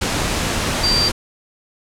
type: tone in noise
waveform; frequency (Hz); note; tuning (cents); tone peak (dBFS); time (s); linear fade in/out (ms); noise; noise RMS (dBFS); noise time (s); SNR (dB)
sine; 4699; D8; 0; -15; 0.83-1.09; 10; pink; -20; 0.01-1.12; +2
effects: low-pass 9000 Hz 12 dB/octave